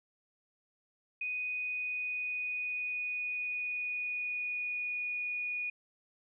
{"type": "tone with pitch glide", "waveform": "sine", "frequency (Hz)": [2489, 2459], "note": ["D#7", "D#7"], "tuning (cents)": [0, -21], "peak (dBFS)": -33, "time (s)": [1.21, 5.7], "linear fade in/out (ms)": 5, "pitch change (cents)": -21, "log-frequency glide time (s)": [1.42, 5.07], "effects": []}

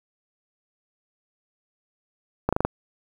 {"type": "slowing click train", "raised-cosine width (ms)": 1, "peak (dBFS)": -7, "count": 5, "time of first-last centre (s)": [2.49, 2.65], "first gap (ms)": 36, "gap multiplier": 1.07, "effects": ["7-bit"]}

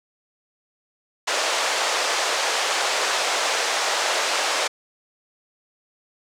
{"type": "band-pass noise", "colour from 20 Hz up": "pink", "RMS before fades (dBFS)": -23, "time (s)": [1.27, 4.68], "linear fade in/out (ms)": 10, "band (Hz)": [510, 7600], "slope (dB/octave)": 24, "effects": []}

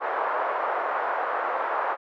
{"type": "band-pass noise", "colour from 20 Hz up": "white", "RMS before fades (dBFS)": -27, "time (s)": [0, 1.97], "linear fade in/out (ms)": 50, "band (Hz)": [510, 1300], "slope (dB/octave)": 24, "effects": []}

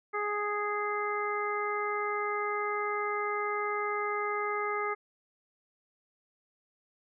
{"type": "harmonic tone", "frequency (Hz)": 415.3, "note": "G#4", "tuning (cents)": 0, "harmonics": [1, 2, 3, 4, 5], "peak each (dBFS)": [-34, -38, -33, -42, -37], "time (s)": [0.13, 4.95], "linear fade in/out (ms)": 20, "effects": []}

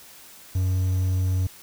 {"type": "tone with quantisation", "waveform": "triangle", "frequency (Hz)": 92.5, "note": "F#2", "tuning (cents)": 0, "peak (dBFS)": -18, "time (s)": [0.55, 1.47], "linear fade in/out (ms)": 5, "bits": 8, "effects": ["white hiss -47 dBFS RMS until 1.62 s"]}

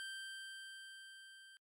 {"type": "tone with level ramp", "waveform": "25% pulse", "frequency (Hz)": 1568, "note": "G6", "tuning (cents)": 0, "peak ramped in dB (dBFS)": [-40, -54], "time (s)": [0, 1.57], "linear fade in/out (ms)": 0, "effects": ["noise-tail reverb RT60 0.1 s tail -25 dB re dry", "low-pass 12000 Hz 12 dB/octave"]}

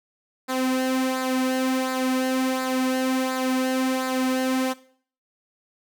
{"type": "tone with flanger", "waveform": "sawtooth", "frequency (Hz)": 259.1, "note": "C4", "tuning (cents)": -17, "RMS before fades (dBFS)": -24, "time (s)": [0.48, 4.74], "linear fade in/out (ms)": 20, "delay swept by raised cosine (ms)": [0.33, 3.03], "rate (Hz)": 1.4, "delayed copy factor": -0.6, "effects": ["noise-tail reverb RT60 0.5 s tail -17 dB re dry"]}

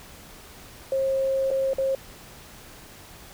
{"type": "tone with dropouts", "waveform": "sine", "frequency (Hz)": 536, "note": "C5", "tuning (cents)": 42, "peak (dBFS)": -21, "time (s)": [0.92, 1.95], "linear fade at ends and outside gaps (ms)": 2, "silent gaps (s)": [[1.505, 1.512], [1.734, 1.783]], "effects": ["pink hiss -46 dBFS RMS until 3.33 s"]}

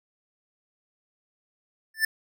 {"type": "tone with exponential growth", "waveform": "square", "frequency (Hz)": 1768, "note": "A6", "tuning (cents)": 8, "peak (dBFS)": -17, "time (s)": [1.94, 2.05], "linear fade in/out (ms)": 5, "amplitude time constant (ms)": 23, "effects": []}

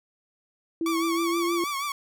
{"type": "tone with pitch glide", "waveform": "sine", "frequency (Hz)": [329.7, 342.5], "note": ["E4", "F4"], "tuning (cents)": [0, -34], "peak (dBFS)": -24, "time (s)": [0.81, 1.64], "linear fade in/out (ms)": 2, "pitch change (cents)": 66, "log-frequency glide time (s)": [0.98, 1.47]}
{"type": "tone with vibrato", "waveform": "sawtooth", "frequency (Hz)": 1132, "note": "C#6", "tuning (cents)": 36, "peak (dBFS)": -24, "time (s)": [0.86, 1.92], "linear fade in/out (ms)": 2, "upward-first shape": "triangle", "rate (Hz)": 6.3, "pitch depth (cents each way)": 90}
{"effects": []}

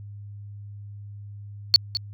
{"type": "tone with echo", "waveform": "sine", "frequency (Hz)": 4435, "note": "C#8", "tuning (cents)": 0, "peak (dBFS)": -9, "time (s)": [1.74, 1.76], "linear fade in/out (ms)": 0, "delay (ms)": 210, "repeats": 1, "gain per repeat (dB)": -13, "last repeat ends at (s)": 1.97, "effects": ["added 102 Hz sine -37 dBFS peak until 2.13 s"]}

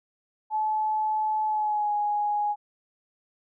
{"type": "tone with pitch glide", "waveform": "sine", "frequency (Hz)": [862, 831.2], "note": ["A5", "G#5"], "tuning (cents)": [-36, 1], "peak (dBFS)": -23, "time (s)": [0.5, 2.56], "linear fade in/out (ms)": 50, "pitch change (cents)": -63, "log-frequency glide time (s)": [1.46, 1.92], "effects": []}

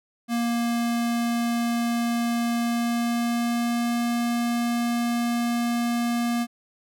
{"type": "tone with pitch glide", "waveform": "square", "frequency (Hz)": [235.3, 237.1], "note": ["A#3", "A#3"], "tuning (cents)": [16, 30], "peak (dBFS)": -23, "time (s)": [0.28, 6.47], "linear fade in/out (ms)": 50, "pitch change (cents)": 14, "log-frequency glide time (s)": [2.6, 3.98], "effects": []}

